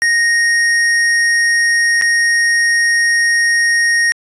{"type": "tone with dropouts", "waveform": "square", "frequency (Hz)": 1864, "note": "A#6", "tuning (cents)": -1, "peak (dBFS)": -11, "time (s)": [0.02, 4.12], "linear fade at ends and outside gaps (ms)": 0, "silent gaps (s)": [2.013, 2.021], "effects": ["resampled to 22050 Hz"]}